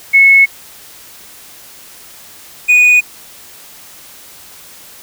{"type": "tone pair in turn", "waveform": ["sine", "triangle"], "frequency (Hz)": [2194, 2471], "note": ["C#7", "D#7"], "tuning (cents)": [-18, -13], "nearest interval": "major second", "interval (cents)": 205, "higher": "second", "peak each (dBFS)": -3, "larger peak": "neither", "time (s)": [[0.13, 0.46], [2.68, 3.01]], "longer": "neither", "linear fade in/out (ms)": 20, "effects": ["white hiss -37 dBFS RMS until 5.02 s"]}